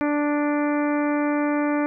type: harmonic tone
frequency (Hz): 293.7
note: D4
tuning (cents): 0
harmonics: 1 / 2 / 3 / 4 / 5 / 6 / 7 / 8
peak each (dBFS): -21 / -27 / -31 / -33 / -35 / -37 / -38 / -39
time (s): 0.01-1.86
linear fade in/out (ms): 0
effects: none